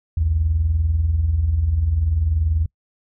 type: tone pair together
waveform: sine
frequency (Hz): 61.06 / 81.5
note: B1 / E2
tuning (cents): -19 / -19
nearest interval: perfect fourth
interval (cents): 500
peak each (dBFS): -23 / -16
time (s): 0.17-2.66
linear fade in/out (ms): 5
effects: noise-tail reverb RT60 0.1 s tail -26 dB re dry + tanh soft clip ceiling -9 dBFS